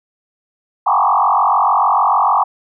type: tone with frequency modulation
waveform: sine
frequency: 970 Hz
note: B5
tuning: 31 cents flat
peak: -10 dBFS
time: 0.86-2.44 s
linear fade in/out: 10 ms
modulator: 46.7 Hz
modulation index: 4.8
effects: none